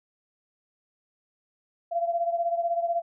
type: beating tone pair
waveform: sine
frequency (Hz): 680 / 696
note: F5 / F5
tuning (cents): -46 / -6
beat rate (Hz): 16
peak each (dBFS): -25 / -30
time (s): 1.91-3.02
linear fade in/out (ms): 20
effects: none